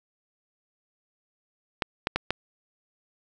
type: clicks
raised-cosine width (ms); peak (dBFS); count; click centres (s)
0.3; -8; 4; 1.822 / 2.071 / 2.16 / 2.306
effects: none